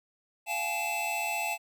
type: tone cluster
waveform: square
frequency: 689 / 769 / 844 / 2647 Hz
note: F5 / G5 / G#5 / E7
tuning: -24 / -33 / +28 / +7 cents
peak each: -37 / -40 / -36 / -33 dBFS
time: 0.46-1.58 s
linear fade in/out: 50 ms
effects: none